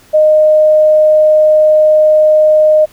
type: tone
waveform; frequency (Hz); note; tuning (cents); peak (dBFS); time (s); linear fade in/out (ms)
sine; 616; D#5; -17; -4; 0.13-2.86; 20
effects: pink hiss -44 dBFS RMS until 2.92 s

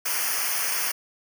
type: noise with comb filter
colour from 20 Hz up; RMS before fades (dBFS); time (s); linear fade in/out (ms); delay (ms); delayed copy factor
white; -26; 0.05-0.92; 10; 0.26; -0.95
effects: none

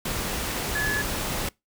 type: tone in noise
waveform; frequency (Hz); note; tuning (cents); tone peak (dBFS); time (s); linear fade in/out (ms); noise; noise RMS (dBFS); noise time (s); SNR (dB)
sine; 1705; G#6; +45; -24; 0.75-1.02; 5; pink; -29; 0.05-1.49; +2
effects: noise-tail reverb RT60 0.2 s tail -24 dB re dry

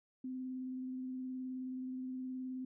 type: tone with vibrato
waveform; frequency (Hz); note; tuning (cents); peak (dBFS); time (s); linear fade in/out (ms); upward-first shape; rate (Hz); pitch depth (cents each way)
sine; 257.1; C4; -30; -39; 0.24-2.65; 5; triangle; 19; 18
effects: none

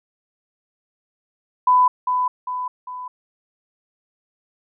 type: tone with echo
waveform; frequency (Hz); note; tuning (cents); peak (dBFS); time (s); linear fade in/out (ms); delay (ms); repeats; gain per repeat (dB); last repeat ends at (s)
sine; 1000; B5; +21; -11; 1.67-1.88; 5; 400; 3; -6; 3.08
effects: none

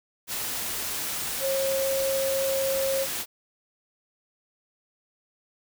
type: tone in noise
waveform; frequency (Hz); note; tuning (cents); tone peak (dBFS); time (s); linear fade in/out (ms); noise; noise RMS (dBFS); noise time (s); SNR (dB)
sine; 540; C#5; -45; -24; 1.4-3.07; 50; white; -31; 0.27-3.26; +4
effects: none

